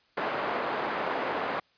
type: band-pass noise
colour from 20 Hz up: pink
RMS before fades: -31 dBFS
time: 0.17-1.6 s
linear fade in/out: 5 ms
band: 470 to 1500 Hz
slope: 12 dB/octave
effects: white hiss -66 dBFS RMS until 1.77 s + resampled to 11025 Hz